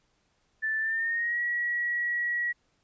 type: tone with pitch glide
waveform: sine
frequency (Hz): 1760 to 1919.3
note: A6 to B6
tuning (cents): 0 to -50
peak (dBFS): -26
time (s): 0.62-2.53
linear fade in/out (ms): 20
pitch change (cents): +150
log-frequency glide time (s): 0.79-1.41
effects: pink hiss -71 dBFS RMS until 2.83 s + resampled to 16000 Hz